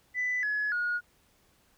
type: tone with pitch steps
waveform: sine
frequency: 1993 / 1695.4 / 1442.2 Hz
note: B6 / G#6 / F#6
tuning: +15 / +35 / -45 cents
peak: -26 dBFS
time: 0.14-1.01 s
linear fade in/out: 50 ms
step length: 290 ms
effects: tanh soft clip ceiling -23 dBFS + pink hiss -66 dBFS RMS until 1.77 s